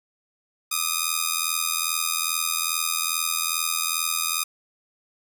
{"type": "ring-modulated tone", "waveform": "5% pulse", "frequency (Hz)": 1235, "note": "D#6", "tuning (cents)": -13, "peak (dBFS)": -8, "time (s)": [0.71, 4.44], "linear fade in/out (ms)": 10, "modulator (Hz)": 41.2, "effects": []}